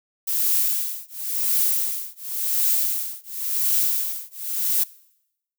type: noise with tremolo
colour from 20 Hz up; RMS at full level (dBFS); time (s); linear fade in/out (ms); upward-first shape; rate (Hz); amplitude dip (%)
violet; -19; 0.27-4.84; 10; triangle; 0.93; 100
effects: noise-tail reverb RT60 0.8 s tail -21 dB re dry